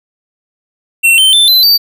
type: tone with pitch steps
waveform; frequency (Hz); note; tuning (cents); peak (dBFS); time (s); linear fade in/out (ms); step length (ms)
square; 2714 / 3100 / 3540 / 4043 / 4617; E7 / G7 / A7 / B7 / D8; +50 / -20 / +10 / +40 / -30; -5; 1.03-1.78; 20; 150
effects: none